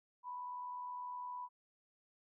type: tone with amplitude modulation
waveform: sine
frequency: 987.8 Hz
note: B5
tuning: in tune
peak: -40 dBFS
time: 0.23-1.49 s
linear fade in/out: 50 ms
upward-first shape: sine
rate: 79.7 Hz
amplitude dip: 40%
effects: none